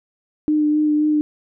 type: tone with vibrato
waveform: sine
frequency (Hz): 301.9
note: D4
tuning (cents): +48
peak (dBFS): -14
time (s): 0.48-1.21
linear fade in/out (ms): 0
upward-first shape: sine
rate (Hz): 3.8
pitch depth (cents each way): 15
effects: none